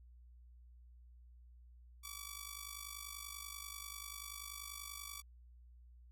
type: tone with amplitude modulation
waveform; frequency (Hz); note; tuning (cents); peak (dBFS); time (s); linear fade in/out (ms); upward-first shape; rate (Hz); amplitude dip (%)
5% pulse; 1149; D6; -38; -31; 2.03-5.22; 20; sine; 50.3; 75
effects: added 60 Hz sine -57 dBFS peak until 6.11 s